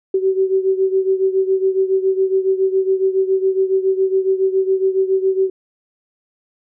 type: beating tone pair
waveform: sine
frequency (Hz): 380 / 387.2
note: F#4 / G4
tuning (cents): +46 / -21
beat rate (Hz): 7.2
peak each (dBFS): -15 / -19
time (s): 0.14-5.5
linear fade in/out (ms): 5
effects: none